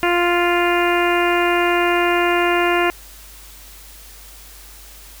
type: harmonic tone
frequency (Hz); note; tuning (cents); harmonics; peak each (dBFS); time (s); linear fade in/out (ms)
349.2; F4; 0; 1 / 2 / 3 / 4 / 5 / 6 / 7 / 8; -18 / -21 / -23 / -24 / -25 / -26 / -26 / -27; 0.03-2.9; 0
effects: added 50 Hz sine -42 dBFS peak until 5.2 s + white hiss -42 dBFS RMS until 5.2 s